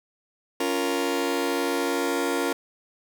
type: chord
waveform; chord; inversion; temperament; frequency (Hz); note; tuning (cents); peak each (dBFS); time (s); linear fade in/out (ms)
sawtooth; Bb minor; first; just; 279.7 / 349.6 / 466.2; Db4 / F4 / Bb4; +16 / +2 / 0; -24; 0.6-2.53; 5
effects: none